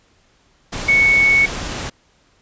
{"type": "tone in noise", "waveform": "sine", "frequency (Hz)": 2217, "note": "C#7", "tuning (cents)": 0, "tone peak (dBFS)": -10, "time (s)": [0.88, 1.46], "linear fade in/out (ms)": 10, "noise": "pink", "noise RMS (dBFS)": -26, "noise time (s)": [0.72, 1.9], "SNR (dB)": 13, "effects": ["pink hiss -57 dBFS RMS until 2.41 s", "resampled to 16000 Hz"]}